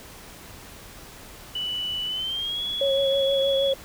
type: tone with pitch glide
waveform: sine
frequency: 2967 to 3369 Hz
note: F#7 to G#7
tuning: +4 to +24 cents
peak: -26 dBFS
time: 1.55-3.73 s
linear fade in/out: 5 ms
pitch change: +220 cents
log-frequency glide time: 2.06-2.63 s
type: tone with vibrato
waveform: sine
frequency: 547 Hz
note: C#5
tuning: 23 cents flat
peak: -20 dBFS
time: 2.81-3.74 s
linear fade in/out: 5 ms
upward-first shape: triangle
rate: 6.3 Hz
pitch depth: 29 cents each way
effects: pink hiss -44 dBFS RMS until 3.84 s